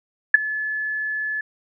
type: tone with ADSR envelope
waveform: sine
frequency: 1723 Hz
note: A6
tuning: 37 cents flat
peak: -3 dBFS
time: 0.34-1.41 s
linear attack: 5 ms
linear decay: 14 ms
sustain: -20 dB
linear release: 4 ms
effects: none